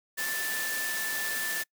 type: tone in noise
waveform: sine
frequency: 1760 Hz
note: A6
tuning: in tune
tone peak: -32 dBFS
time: 0.17-1.64 s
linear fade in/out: 20 ms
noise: white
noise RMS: -34 dBFS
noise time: 0.17-1.64 s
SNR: -1 dB
effects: noise-tail reverb RT60 0.1 s tail -25 dB re dry + high-pass 200 Hz 12 dB/octave